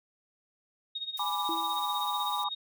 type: tone with tremolo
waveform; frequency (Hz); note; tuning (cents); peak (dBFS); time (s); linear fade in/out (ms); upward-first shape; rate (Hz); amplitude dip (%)
sine; 3729; A#7; 0; -31; 0.95-2.55; 5; sine; 16; 80
type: noise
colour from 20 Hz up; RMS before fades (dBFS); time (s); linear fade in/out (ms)
blue; -45; 1.17-2.44; 2
type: chord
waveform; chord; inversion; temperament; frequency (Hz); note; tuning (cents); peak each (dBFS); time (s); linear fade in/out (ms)
sine; G# diminished; none; equal; 830.6 / 987.8 / 1174.7; G#5 / B5 / D6; 0 / 0 / 0; -34; 1.19-2.49; 5
type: tone with exponential decay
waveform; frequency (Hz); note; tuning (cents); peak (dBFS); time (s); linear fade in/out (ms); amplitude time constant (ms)
sine; 329.6; E4; 0; -32; 1.49-1.95; 1; 100
effects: none